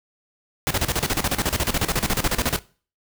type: noise with tremolo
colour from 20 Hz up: pink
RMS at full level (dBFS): -21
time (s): 0.67-2.59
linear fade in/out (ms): 0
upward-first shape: square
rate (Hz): 14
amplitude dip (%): 80
effects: noise-tail reverb RT60 0.4 s tail -21 dB re dry